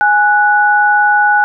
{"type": "tone pair together", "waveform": "sine", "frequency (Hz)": [830.6, 1477.3], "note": ["G#5", "F#6"], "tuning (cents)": [0, -3], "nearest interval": "minor seventh", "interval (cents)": 997, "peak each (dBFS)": -10, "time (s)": [0.01, 1.44], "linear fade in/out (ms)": 0, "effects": []}